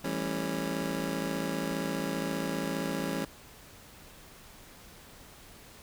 25% pulse chord, A dominant seventh, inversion second, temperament just, 165 / 198 / 220 / 275 Hz, E3 / G3 / A3 / C#4, +2 / +18 / 0 / -14 cents, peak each -33 / -33 / -36 / -31 dBFS, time 0.04-3.25 s, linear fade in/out 5 ms, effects pink hiss -52 dBFS RMS until 5.82 s

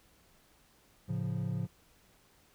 triangle chord, A augmented, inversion none, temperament equal, 110 / 138.59 / 174.61 Hz, A2 / C#3 / E#3, 0 / 0 / 0 cents, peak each -34 dBFS, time 1.08-1.67 s, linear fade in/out 20 ms, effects tanh soft clip ceiling -21 dBFS + pink hiss -65 dBFS RMS until 2.54 s

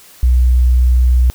sine tone, 62 Hz, B1, 7 cents sharp, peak -7 dBFS, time 0.23-1.3 s, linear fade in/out 0 ms, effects white hiss -42 dBFS RMS until 1.34 s

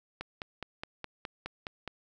click train, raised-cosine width 0.3 ms, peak -21 dBFS, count 9, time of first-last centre 0.21-1.877 s, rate 4.8 Hz, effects none

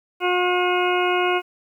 harmonic tone, 359.5 Hz, F#4, 50 cents flat, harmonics 1 / 2 / 3 / 4 / 6 / 7 / 8, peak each -21 / -24 / -26 / -27 / -29 / -29 / -30 dBFS, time 0.2-1.42 s, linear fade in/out 50 ms, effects 9-bit

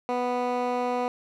15% pulse tone with band-pass filter, 246.9 Hz, B3, in tune, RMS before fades -27 dBFS, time 0.09-1.08 s, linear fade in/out 0 ms, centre 680 Hz, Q 0.7, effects none

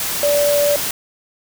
sine tone in noise, 580 Hz, D5, 22 cents flat, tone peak -13 dBFS, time 0.23-0.76 s, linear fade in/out 2 ms, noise white, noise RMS -22 dBFS, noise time 0-0.91 s, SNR +6 dB, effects none

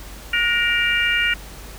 harmonic tone with a mistuned harmonic, 468.3 Hz, A#4, 8 cents sharp, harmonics 3 / 4 / 5 / 6, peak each -22 / -22 / -22 / -22 dBFS, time 0.33-1.34 s, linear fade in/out 5 ms, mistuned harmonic 3, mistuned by +45 cents, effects added 50 Hz sine -37 dBFS peak until 1.78 s + pink hiss -40 dBFS RMS until 1.78 s

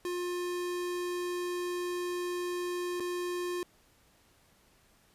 square tone with dropouts, 354.9 Hz, F4, 28 cents sharp, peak -33 dBFS, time 0.05-3.63 s, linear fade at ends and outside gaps 1 ms, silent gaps 2.999-3.004 s, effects pink hiss -65 dBFS RMS until 5.14 s + resampled to 32000 Hz

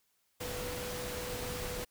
sine tone in noise, 494.1 Hz, B4, 1 cent sharp, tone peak -41 dBFS, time 0.4-1.85 s, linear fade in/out 10 ms, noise pink, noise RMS -40 dBFS, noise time 0.4-1.85 s, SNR -4 dB, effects white hiss -75 dBFS RMS until 1.9 s

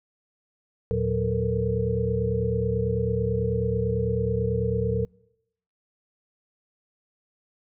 sine tone cluster, 77.7 / 115.8 / 183.7 / 447 / 476.1 Hz, D#2 / A#2 / F#3 / A4 / A#4, -2 / -11 / -12 / +27 / +37 cents, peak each -31 / -27 / -30 / -27 / -30 dBFS, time 0.91-5.05 s, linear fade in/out 0 ms, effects noise-tail reverb RT60 0.8 s tail -26 dB re dry

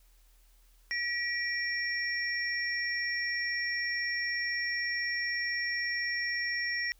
sine tone cluster, 1926 / 2344 / 5510 Hz, B6 / D7 / F8, -44 / -4 / -24 cents, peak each -31 / -39 / -37 dBFS, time 0.91-6.92 s, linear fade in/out 0 ms, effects added 40 Hz sine -59 dBFS peak until 6.99 s + white hiss -68 dBFS RMS until 6.99 s

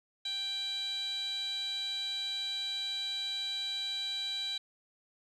15% pulse tone with band-pass filter, 786 Hz, G5, 4 cents sharp, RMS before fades -36 dBFS, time 0.25-4.58 s, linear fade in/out 5 ms, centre 4000 Hz, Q 9.7, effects none

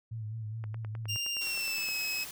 sine tone with vibrato, 109.9 Hz, A2, 2 cents flat, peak -35 dBFS, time 0.11-1.17 s, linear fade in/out 10 ms, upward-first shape sine, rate 4.8 Hz, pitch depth 56 cents each way
click train, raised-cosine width 0.5 ms, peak -31 dBFS, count 13, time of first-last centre 0.64-1.887 s, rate 9.62 Hz
25% pulse tone with pitch glide, 2794 to 2562 Hz, F7 to E7, 0 to -50 cents, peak -28 dBFS, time 1.08-2.25 s, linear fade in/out 20 ms, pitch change -150 cents, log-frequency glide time 1.34-1.94 s
white noise, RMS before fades -43 dBFS, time 1.41-2.31 s, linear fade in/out 2 ms
effects none

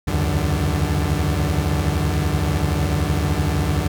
30% pulse tone cluster, 70.7 / 81.2 / 94.4 / 147.9 Hz, C#2 / E2 / F#2 / D3, +35 / -26 / +35 / +13 cents, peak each -21 dBFS, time 0.07-3.88 s, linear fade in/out 10 ms, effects none

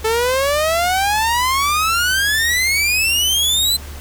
sawtooth exponential sweep, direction up, 435.3 to 4091 Hz, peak -11 dBFS, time 0.04-3.77 s, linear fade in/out 10 ms, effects added 72 Hz sine -31 dBFS peak until 4 s + pink hiss -37 dBFS RMS until 4 s

